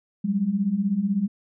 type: beating tone pair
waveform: sine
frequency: 187.4 / 203.4 Hz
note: F#3 / G#3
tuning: +22 / -36 cents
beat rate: 16 Hz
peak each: -26 / -22 dBFS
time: 0.24-1.28 s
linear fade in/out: 10 ms
effects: none

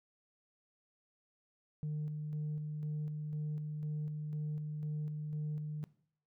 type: tone with tremolo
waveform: sine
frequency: 151.3 Hz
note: D#3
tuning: 48 cents flat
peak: -33 dBFS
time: 1.83-5.84 s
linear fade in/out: 0 ms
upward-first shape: square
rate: 2 Hz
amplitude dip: 35%
effects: noise-tail reverb RT60 0.6 s tail -21 dB re dry + tanh soft clip ceiling -33 dBFS

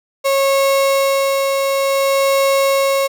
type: tone with tremolo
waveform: 35% pulse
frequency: 547 Hz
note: C#5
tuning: 23 cents flat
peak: -10 dBFS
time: 0.24-3.08 s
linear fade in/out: 20 ms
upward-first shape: sine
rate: 0.56 Hz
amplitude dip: 30%
effects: none

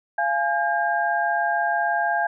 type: tone cluster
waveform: sine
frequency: 689 / 835 / 1608 Hz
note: F5 / G#5 / G6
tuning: -24 / +9 / +44 cents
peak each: -24 dBFS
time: 0.18-2.27 s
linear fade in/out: 5 ms
effects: none

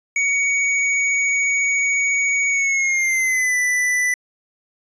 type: tone with pitch glide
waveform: square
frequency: 2243 to 1986.8 Hz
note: C#7 to B6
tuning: +20 to +10 cents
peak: -17 dBFS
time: 0.16-4.14 s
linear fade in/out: 2 ms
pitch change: -210 cents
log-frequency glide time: 2.49-3.57 s
effects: resampled to 22050 Hz

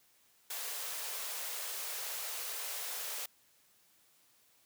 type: high-pass noise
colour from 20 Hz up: white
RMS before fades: -40 dBFS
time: 0.5-3.26 s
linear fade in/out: 5 ms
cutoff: 410 Hz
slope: 96 dB/octave
effects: white hiss -68 dBFS RMS until 4.65 s + high-pass 60 Hz 12 dB/octave

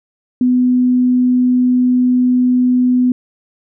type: tone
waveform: sine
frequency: 250 Hz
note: B3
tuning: 21 cents sharp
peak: -9 dBFS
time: 0.41-3.12 s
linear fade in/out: 2 ms
effects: none

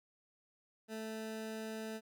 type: tone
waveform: 20% pulse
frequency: 220 Hz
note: A3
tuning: in tune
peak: -36 dBFS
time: 0.88-2.01 s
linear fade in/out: 50 ms
effects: none

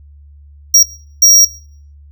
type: tone bursts at uneven times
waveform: square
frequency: 5660 Hz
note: F8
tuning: 22 cents sharp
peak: -4 dBFS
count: 2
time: 0.74-0.83 / 1.22-1.45 s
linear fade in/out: 5 ms
effects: noise-tail reverb RT60 0.5 s tail -19 dB re dry + added 72 Hz sine -37 dBFS peak until 2.11 s

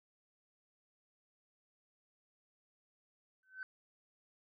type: tone with exponential growth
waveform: sine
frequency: 1526 Hz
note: G6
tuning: 47 cents flat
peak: -37 dBFS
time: 3.43-3.63 s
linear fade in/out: 1 ms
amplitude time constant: 42 ms
effects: tanh soft clip ceiling -36 dBFS

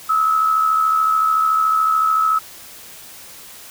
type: tone with amplitude modulation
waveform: sine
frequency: 1293 Hz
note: E6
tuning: 34 cents flat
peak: -11 dBFS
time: 0.09-2.39 s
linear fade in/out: 10 ms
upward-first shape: sine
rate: 73.7 Hz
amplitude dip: 50%
effects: white hiss -39 dBFS RMS until 3.7 s

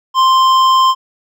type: tone with hard clipping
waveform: sine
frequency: 1046.5 Hz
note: C6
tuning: in tune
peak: -9 dBFS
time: 0.14-0.95 s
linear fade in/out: 50 ms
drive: 10 dB
effects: none

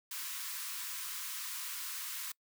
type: high-pass noise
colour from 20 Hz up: white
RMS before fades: -41 dBFS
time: 0.11-2.32 s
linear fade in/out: 5 ms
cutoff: 960 Hz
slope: 96 dB/octave
effects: noise-tail reverb RT60 0.1 s tail -25 dB re dry

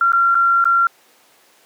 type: tone with dropouts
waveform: sine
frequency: 1374 Hz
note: F6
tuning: 29 cents flat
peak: -11 dBFS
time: 0.01-0.87 s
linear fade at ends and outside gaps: 2 ms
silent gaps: 0.121-0.132 / 0.346-0.352 / 0.642-0.654 s
effects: pink hiss -52 dBFS RMS until 1.65 s + high-pass 400 Hz 12 dB/octave

